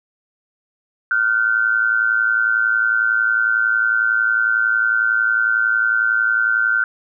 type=tone pair together; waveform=sine; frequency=1409 / 1520 Hz; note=F6 / F#6; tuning=+15 / +46 cents; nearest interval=minor second; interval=131 cents; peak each=-17 dBFS; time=1.11-6.84 s; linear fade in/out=2 ms; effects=none